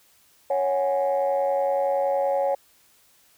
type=chord; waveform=sine; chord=C# suspended fourth; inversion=none; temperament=equal; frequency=554.4 / 740 / 830.6 Hz; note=C#5 / F#5 / G#5; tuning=0 / 0 / 0 cents; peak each=-21 / -27 / -27 dBFS; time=0.5-2.55 s; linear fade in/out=5 ms; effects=tanh soft clip ceiling -14 dBFS + white hiss -59 dBFS RMS until 3.37 s